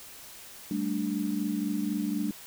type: chord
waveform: sine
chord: G suspended second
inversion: none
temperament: equal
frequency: 196 / 220 / 293.7 Hz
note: G3 / A3 / D4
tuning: 0 / 0 / 0 cents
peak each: -32 / -32 / -31 dBFS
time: 0.71-2.31 s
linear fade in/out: 2 ms
effects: white hiss -47 dBFS RMS until 2.46 s